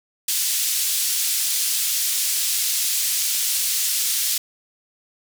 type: band-pass noise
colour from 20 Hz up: white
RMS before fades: -22 dBFS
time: 0.28-4.38 s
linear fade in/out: 5 ms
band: 3500 to 13000 Hz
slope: 12 dB/octave
effects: none